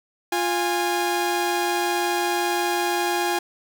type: tone pair together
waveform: sawtooth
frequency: 350.3 / 822.2 Hz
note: F4 / G#5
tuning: +5 / -18 cents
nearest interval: octave + minor third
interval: 1477 cents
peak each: -20 dBFS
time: 0.32-3.39 s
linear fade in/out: 5 ms
effects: none